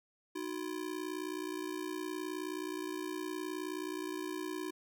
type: ring-modulated tone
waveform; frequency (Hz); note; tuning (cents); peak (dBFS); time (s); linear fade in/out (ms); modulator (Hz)
square; 338.5; E4; +46; -35; 0.35-4.71; 10; 29.6
effects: none